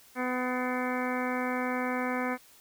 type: harmonic tone with a mistuned harmonic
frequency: 251.4 Hz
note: B3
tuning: 31 cents sharp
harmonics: 1 / 2 / 3 / 4 / 5 / 6 / 7 / 8 / 9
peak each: -32 / -35 / -37 / -38 / -39 / -40 / -40 / -41 / -42 dBFS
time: 0.15-2.38 s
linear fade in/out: 50 ms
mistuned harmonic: 8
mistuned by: +62 cents
effects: white hiss -57 dBFS RMS until 2.6 s